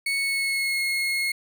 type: tone with pitch glide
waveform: 35% pulse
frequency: 2213 to 2162 Hz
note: C#7 to C#7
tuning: -3 to -44 cents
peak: -21 dBFS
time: 0.06-1.32 s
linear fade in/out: 5 ms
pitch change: -41 cents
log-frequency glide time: 0.18-0.8 s
effects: none